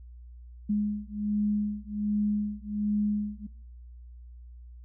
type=beating tone pair; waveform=sine; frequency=207.7 / 209 Hz; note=G#3 / G#3; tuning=0 / +11 cents; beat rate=1.3 Hz; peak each=-29 dBFS; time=0.69-3.47 s; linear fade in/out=10 ms; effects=noise-tail reverb RT60 0.8 s tail -25 dB re dry + added 60 Hz sine -44 dBFS peak until 4.84 s